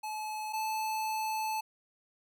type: tone pair in turn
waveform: square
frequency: 860 / 871.5 Hz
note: A5 / A5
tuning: -40 / -17 cents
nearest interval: unison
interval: 23 cents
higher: second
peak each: -36 / -32 dBFS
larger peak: second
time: 0.03-0.53 / 0.53-1.61 s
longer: second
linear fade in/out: 10 ms
effects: none